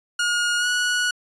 sawtooth tone with pitch glide, 1433 to 1464.8 Hz, F6 to F#6, +44 to -18 cents, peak -16 dBFS, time 0.19-1.11 s, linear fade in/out 5 ms, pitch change +38 cents, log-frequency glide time 0.58-0.67 s, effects resampled to 22050 Hz

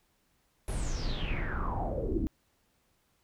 brown noise with low-pass filter sweep, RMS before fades -32 dBFS, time 0.68-2.27 s, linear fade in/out 0 ms, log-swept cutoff 11000 to 270 Hz, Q 8.9, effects pink hiss -72 dBFS RMS until 3.23 s

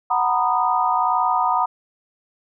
sine chord, B major seventh, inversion second, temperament just, 740.8 / 926 / 987.8 / 1234.7 Hz, F#5 / A#5 / B5 / D#6, +2 / -12 / 0 / -14 cents, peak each -22 dBFS, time 0.1-1.66 s, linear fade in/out 10 ms, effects none

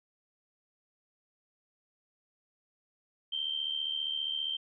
sine tone with amplitude modulation, 3136 Hz, G7, in tune, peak -28 dBFS, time 3.32-4.57 s, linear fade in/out 10 ms, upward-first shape sine, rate 75 Hz, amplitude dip 70%, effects none

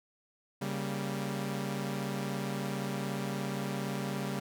sawtooth chord, G diminished, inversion second, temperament equal, 138.59 / 196 / 233.1 Hz, Db3 / G3 / Bb3, 0 / 0 / 0 cents, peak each -33 / -32 / -37 dBFS, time 0.61-4.4 s, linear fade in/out 10 ms, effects none

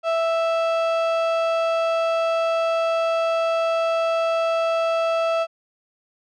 35% pulse tone, 659.3 Hz, E5, in tune, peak -17 dBFS, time 0.03-5.47 s, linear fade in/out 50 ms, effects low-pass 3000 Hz 12 dB/octave

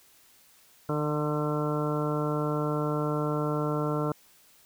harmonic tone with a mistuned harmonic, 150 Hz, D3, 37 cents sharp, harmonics 1 / 2 / 3 / 4 / 5 / 6 / 7 / 8 / 9, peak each -30 / -32 / -32 / -35 / -42 / -42 / -38 / -44 / -37 dBFS, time 0.89-4.12 s, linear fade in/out 2 ms, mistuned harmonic 5, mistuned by -23 cents, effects white hiss -59 dBFS RMS until 4.65 s

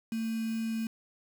sine tone with quantisation, 224.7 Hz, A3, 37 cents sharp, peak -30 dBFS, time 0.12-0.87 s, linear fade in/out 2 ms, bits 7, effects none

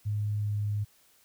sine tone with pitch glide, 104.5 to 103.84 Hz, G#2 to G#2, +11 to 0 cents, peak -27 dBFS, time 0.05-0.85 s, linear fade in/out 20 ms, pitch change -11 cents, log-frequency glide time 0.4-0.49 s, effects white hiss -63 dBFS RMS until 1.24 s

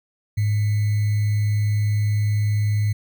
sine tone with sample-and-hold, 104.9 Hz, G#2, 18 cents sharp, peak -17 dBFS, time 0.37-2.93 s, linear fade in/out 10 ms, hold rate 2100 Hz, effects none

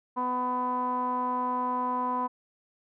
sawtooth tone with low-pass filter, 250 Hz, B3, 21 cents sharp, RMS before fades -29 dBFS, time 0.16-2.28 s, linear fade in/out 20 ms, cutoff 1000 Hz, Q 9.6, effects none

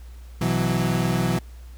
35% pulse chord, B suspended fourth, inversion none, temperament equal with one note detuned, 126.07 / 164.81 / 185 Hz, B2 / E3 / F#3, +36 / 0 / 0 cents, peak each -23 dBFS, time 0.41-1.39 s, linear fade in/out 5 ms, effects added 60 Hz sine -38 dBFS peak until 1.77 s + pink hiss -55 dBFS RMS until 1.77 s

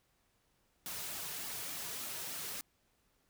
white noise with flanger, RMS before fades -42 dBFS, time 0.86-2.61 s, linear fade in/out 0 ms, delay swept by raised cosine 1.9 to 3.8 ms, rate 3.4 Hz, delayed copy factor -0.5, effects pink hiss -75 dBFS RMS until 3.29 s

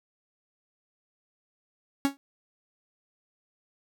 45% pulse tone with exponential decay, 277.4 Hz, C#4, 1 cent sharp, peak -18 dBFS, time 2.05-2.17 s, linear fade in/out 0 ms, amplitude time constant 24 ms, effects none

